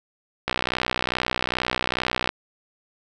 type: click train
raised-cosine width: 0.3 ms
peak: -6 dBFS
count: 114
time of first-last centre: 0.48-2.291 s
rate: 62.4 Hz
effects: none